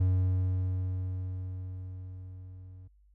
triangle tone with level ramp, 92.5 Hz, F#2, in tune, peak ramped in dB -20 to -44 dBFS, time 0-2.88 s, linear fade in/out 10 ms, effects added 50 Hz sine -59 dBFS peak until 3.14 s

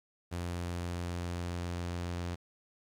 sawtooth tone with low-pass filter sweep, 87.3 Hz, F2, in tune, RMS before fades -37 dBFS, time 0.31-2.36 s, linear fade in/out 20 ms, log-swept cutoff 11000 to 6800 Hz, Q 0.93, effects 10-bit

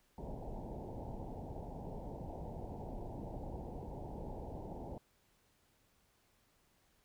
pink low-pass noise, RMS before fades -45 dBFS, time 0.18-4.98 s, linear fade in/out 2 ms, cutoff 920 Hz, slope 96 dB/octave, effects pink hiss -73 dBFS RMS until 7.04 s

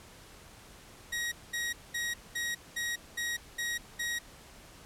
sawtooth tone bursts, 1894 Hz, A#6, 27 cents sharp, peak -28 dBFS, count 8, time 1.12-4.19 s, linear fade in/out 10 ms, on 200 ms, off 210 ms, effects pink hiss -53 dBFS RMS until 4.85 s + low-pass 12000 Hz 12 dB/octave

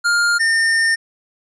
square tone pair in turn, 1408 / 1815.6 Hz, F6 / A#6, +14 / -46 cents, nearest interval major third, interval 440 cents, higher second, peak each -14 dBFS, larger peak neither, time 0.04-0.39 / 0.39-0.96 s, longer second, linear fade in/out 20 ms, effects resampled to 22050 Hz

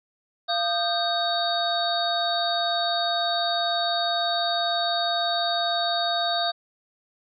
sine tone cluster, 690 / 1222 / 1568 / 3746 / 4499 Hz, F5 / D#6 / G6 / A#7 / C#8, -21 / -32 / 0 / +8 / +25 cents, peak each -25 / -33 / -33 / -27 / -31 dBFS, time 0.48-6.52 s, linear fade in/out 20 ms, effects none

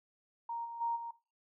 sine tone with level steps, 932.3 Hz, A#5, in tune, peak -36 / -41 / -31 / -39 dBFS, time 0.49-1.11 s, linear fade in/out 5 ms, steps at 0.64 / 0.8 / 0.95 s, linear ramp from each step 20 ms, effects noise-tail reverb RT60 0.3 s tail -18 dB re dry

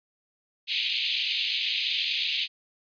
white band-pass noise, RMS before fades -28 dBFS, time 0.67-2.48 s, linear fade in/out 50 ms, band 2400 to 4200 Hz, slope 48 dB/octave, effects resampled to 11025 Hz

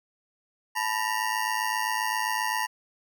25% pulse ring-modulated tone, 932.3 Hz, A#5, in tune, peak -19 dBFS, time 0.75-2.67 s, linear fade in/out 20 ms, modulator 53.8 Hz, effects none

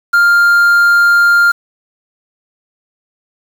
triangle tone with quantisation, 1400 Hz, F6, 4 cents sharp, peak -4 dBFS, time 0.13-1.52 s, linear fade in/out 10 ms, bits 5, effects none

